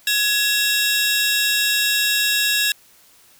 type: tone cluster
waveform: sawtooth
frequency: 1677 / 2712 / 3788 Hz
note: G#6 / E7 / A#7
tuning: +16 / +49 / +27 cents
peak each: -18 dBFS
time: 0.07-2.72 s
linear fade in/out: 2 ms
effects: white hiss -52 dBFS RMS until 3.39 s